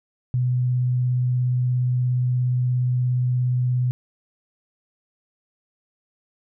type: tone with vibrato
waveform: sine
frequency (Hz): 125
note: B2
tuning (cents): +21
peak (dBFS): -18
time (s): 0.34-3.91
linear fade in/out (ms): 0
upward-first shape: triangle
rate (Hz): 17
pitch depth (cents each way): 12
effects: none